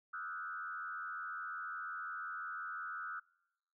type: tone with frequency modulation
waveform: sine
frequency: 1383 Hz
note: F6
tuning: 17 cents flat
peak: -40 dBFS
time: 0.13-3.2 s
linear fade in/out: 10 ms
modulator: 85.6 Hz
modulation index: 1.6
effects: noise-tail reverb RT60 0.9 s tail -25 dB re dry